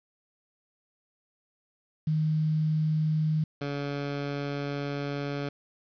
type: tone pair in turn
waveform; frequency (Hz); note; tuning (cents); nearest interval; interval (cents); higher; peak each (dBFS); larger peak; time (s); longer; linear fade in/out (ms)
sine / 15% pulse; 155.56 / 142.45; D#3 / C#3; 0 / +48; major second; 152; first; -23 / -24; first; 2.07-3.44 / 3.61-5.49; second; 5
effects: resampled to 11025 Hz + 9-bit